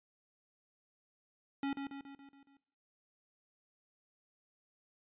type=tone with echo; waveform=square; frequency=277.2 Hz; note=C#4; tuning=in tune; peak=-34 dBFS; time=1.63-1.73 s; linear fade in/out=2 ms; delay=140 ms; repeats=6; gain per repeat=-5 dB; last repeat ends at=2.57 s; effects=noise-tail reverb RT60 0.7 s tail -19 dB re dry + resampled to 8000 Hz